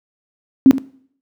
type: tone with echo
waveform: sine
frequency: 266.5 Hz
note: C4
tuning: 32 cents sharp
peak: -3 dBFS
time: 0.66-0.71 s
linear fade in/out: 0 ms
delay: 72 ms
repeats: 1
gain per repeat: -14 dB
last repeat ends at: 0.782 s
effects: noise-tail reverb RT60 0.6 s tail -21 dB re dry + high-pass 100 Hz 12 dB/octave